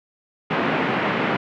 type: band-pass noise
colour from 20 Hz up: pink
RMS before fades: -22 dBFS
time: 0.5-1.37 s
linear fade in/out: 10 ms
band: 160 to 2600 Hz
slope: 24 dB/octave
effects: none